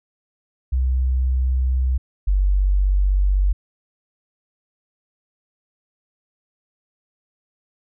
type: tone pair in turn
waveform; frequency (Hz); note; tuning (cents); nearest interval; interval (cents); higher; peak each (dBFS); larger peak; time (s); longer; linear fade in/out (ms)
sine; 64 / 47.95; C2 / G1; -38 / -37; perfect fourth; 499; first; -16 / -14; second; 0.72-1.98 / 2.27-3.53; neither; 10
effects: none